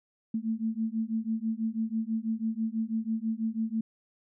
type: beating tone pair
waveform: sine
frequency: 220 / 226.1 Hz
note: A3 / A3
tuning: 0 / +47 cents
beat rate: 6.1 Hz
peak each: -31 dBFS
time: 0.34-3.81 s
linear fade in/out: 5 ms
effects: none